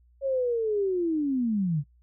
sine linear sweep, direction down, 554.4 to 136.2 Hz, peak -23 dBFS, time 0.21-1.84 s, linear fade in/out 50 ms, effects noise-tail reverb RT60 0.1 s tail -20 dB re dry + added 60 Hz sine -57 dBFS peak until 2.02 s

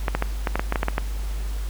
clicks, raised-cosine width 0.5 ms, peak -7 dBFS, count 11, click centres 0.082 / 0.15 / 0.224 / 0.472 / 0.556 / 0.595 / 0.724 / 0.758 / 0.831 / 0.884 / 0.981 s, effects added 50 Hz sine -25 dBFS peak until 1.69 s + pink hiss -42 dBFS RMS until 1.69 s

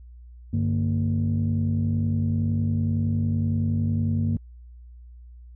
sine tone cluster, 97.6 / 148.4 / 230.4 Hz, G2 / D3 / A#3, -7 / +18 / -20 cents, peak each -22 / -27 / -25 dBFS, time 0.53-4.37 s, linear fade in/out 5 ms, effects tanh soft clip ceiling -15 dBFS + added 60 Hz sine -42 dBFS peak until 5.55 s

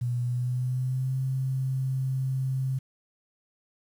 sine tone with pitch glide, 121.7 to 131.95 Hz, B2 to C3, -25 to +15 cents, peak -25 dBFS, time 0.01-2.79 s, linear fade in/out 10 ms, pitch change +140 cents, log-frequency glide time 0.21-1.18 s, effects 9-bit

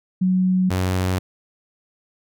sine / sawtooth tone pair in turn, 185 / 92.5 Hz, F#3 / F#2, 0 / 0 cents, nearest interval octave, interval 1200 cents, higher first, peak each -15 dBFS, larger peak neither, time 0.21-0.7 / 0.7-1.19 s, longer neither, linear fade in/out 10 ms, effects none

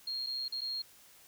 sine tone with dropouts, 4243 Hz, C8, 23 cents sharp, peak -34 dBFS, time 0.07-0.82 s, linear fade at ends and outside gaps 5 ms, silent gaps 0.264-0.268 / 0.482-0.522 / 0.608-0.615 s, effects white hiss -59 dBFS RMS until 1.27 s

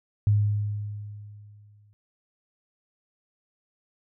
sine tone with exponential decay, 103.83 Hz, G#2, in tune, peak -16 dBFS, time 0.27-1.93 s, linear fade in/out 0 ms, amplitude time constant 360 ms, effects none

